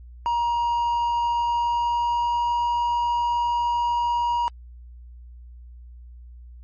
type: tone with pitch glide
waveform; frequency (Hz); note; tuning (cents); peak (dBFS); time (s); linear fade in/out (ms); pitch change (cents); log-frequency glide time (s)
triangle; 947 to 953; A#5 to A#5; +27 to +38; -18; 0.26-4.48; 0; +11; 1.37-2.59
effects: added 60 Hz sine -40 dBFS peak until 6.63 s + MP3 32 kbps